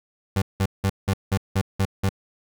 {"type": "tone bursts", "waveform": "30% pulse", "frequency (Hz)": 96.9, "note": "G2", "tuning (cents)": -20, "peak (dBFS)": -16, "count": 8, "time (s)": [0.36, 2.092], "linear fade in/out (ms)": 5, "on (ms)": 59, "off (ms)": 180, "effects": []}